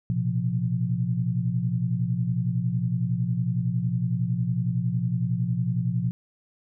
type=tone cluster; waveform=sine; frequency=117.1 / 128 / 174.4 Hz; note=A#2 / C3 / F3; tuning=+8 / -38 / -2 cents; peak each=-27 dBFS; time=0.1-6.11 s; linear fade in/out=0 ms; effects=none